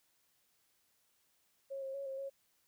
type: tone with pitch steps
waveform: sine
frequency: 546 / 536 / 554 / 536 / 548 Hz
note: C#5 / C5 / C#5 / C5 / C#5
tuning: -26 / +42 / -1 / +42 / -20 cents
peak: -39 dBFS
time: 1.7-2.3 s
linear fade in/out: 20 ms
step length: 120 ms
effects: white hiss -75 dBFS RMS until 2.67 s